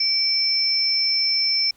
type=tone pair together; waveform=sine; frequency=2300 / 5327 Hz; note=D7 / E8; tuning=-37 / +17 cents; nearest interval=octave + minor third; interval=1454 cents; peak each=-28 / -18 dBFS; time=0-1.71 s; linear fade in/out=5 ms; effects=pink hiss -59 dBFS RMS until 1.76 s